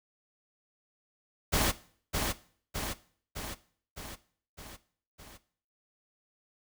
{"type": "noise with echo", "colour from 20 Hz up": "pink", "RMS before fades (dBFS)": -27, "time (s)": [1.52, 1.72], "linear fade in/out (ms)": 20, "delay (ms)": 610, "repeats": 6, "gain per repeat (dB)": -4, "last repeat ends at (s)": 5.38, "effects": ["noise-tail reverb RT60 0.5 s tail -17 dB re dry"]}